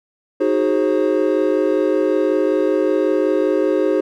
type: chord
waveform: triangle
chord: Ab dominant seventh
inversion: second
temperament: equal with one note detuned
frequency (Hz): 311.1 / 370 / 415.3 / 533.6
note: Eb4 / Gb4 / Ab4 / C5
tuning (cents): 0 / 0 / 0 / +34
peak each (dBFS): -18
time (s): 0.4-4.01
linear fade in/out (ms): 10
effects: none